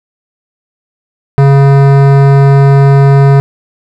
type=tone with hard clipping; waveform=sine; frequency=138.59 Hz; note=C#3; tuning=in tune; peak=-4 dBFS; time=1.38-3.4 s; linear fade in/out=0 ms; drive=17 dB; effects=none